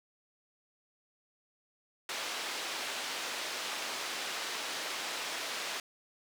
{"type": "band-pass noise", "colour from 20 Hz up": "white", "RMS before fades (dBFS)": -38, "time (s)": [2.09, 5.8], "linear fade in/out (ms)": 2, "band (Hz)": [370, 4500], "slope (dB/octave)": 12, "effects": []}